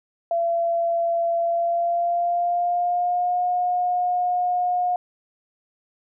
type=tone with pitch glide; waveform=sine; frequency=678 to 718.3 Hz; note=E5 to F5; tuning=+49 to +48 cents; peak=-19 dBFS; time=0.31-4.96 s; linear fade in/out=2 ms; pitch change=+99 cents; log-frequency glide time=1.38-3.43 s; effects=none